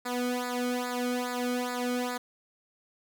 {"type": "tone with flanger", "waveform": "sawtooth", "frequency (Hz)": 246.9, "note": "B3", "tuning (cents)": 0, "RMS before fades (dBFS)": -31, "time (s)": [0.05, 2.18], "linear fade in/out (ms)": 10, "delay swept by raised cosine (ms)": [0.33, 1.12], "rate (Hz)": 2.4, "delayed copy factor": -0.95, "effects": []}